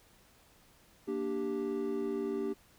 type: chord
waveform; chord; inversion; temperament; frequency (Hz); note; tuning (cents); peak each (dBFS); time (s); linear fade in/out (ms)
triangle; G minor; first; equal; 233.1 / 293.7 / 392; Bb3 / D4 / G4; 0 / 0 / 0; -37 / -36 / -32; 1.07-2.54; 20
effects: pink hiss -63 dBFS RMS until 2.78 s